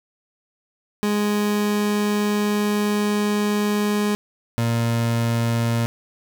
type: tone pair in turn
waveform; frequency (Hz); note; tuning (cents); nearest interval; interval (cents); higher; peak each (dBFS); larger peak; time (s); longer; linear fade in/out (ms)
30% pulse; 207.7 / 116.43; G#3 / A#2; 0 / -2; minor seventh; 1002; first; -16; neither; 1.03-4.15 / 4.58-5.86; first; 0
effects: none